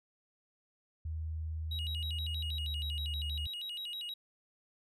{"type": "tone with pitch glide", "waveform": "sine", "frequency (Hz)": [79.3, 74.89], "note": ["D#2", "D2"], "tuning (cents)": [33, 34], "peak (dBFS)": -35, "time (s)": [1.05, 3.47], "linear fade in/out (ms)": 5, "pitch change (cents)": -99, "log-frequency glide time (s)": [2.35, 2.73]}
{"type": "tone with vibrato", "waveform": "triangle", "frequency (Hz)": 3322, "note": "G#7", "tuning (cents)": 0, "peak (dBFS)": -37, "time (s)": [1.71, 4.14], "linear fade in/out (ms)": 5, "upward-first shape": "square", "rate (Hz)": 6.3, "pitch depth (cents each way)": 250}
{"effects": []}